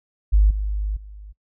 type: tone with level steps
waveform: sine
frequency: 51.2 Hz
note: G#1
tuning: 24 cents flat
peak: -11 / -21 / -36 dBFS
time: 0.32-1.33 s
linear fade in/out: 20 ms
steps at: 0.5 / 0.96 s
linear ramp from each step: 10 ms
effects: noise-tail reverb RT60 0.1 s tail -25 dB re dry